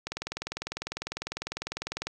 click train, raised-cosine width 0.2 ms, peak -15 dBFS, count 41, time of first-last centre 0.07-2.07 s, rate 20 Hz, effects none

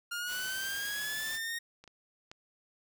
sawtooth linear sweep, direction up, 1402 to 1864.7 Hz, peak -31 dBFS, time 0.11-1.59 s, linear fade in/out 10 ms
white noise, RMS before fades -43 dBFS, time 0.26-1.4 s, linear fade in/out 50 ms
clicks, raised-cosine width 0.2 ms, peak -35 / -36 / -29 dBFS, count 3, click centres 1.84 / 1.877 / 2.315 s
effects none

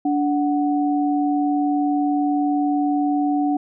sine tone pair together, 290.9 / 740.3 Hz, D4 / F#5, -16 / +1 cents, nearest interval octave + major third, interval 1617 cents, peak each -18 / -23 dBFS, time 0.05-3.57 s, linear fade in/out 5 ms, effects none

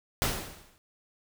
pink noise with exponential decay, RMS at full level -25 dBFS, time 0.22-0.78 s, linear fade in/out 0 ms, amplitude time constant 120 ms, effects none

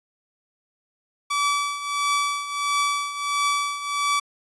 sawtooth tone with tremolo, 1151 Hz, D6, 35 cents flat, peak -15 dBFS, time 1.3-4.2 s, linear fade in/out 10 ms, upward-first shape triangle, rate 1.5 Hz, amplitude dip 75%, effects resampled to 24000 Hz

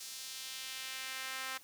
sawtooth tone with high-pass filter sweep, 262.5 Hz, C4, 6 cents sharp, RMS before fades -43 dBFS, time 0-1.58 s, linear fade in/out 10 ms, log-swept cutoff 5200 to 1400 Hz, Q 1.1, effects white hiss -59 dBFS RMS until 1.63 s

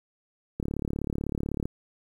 click train, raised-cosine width 3 ms, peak -17 dBFS, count 39, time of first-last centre 0.6-1.656 s, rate 36 Hz, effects 9-bit

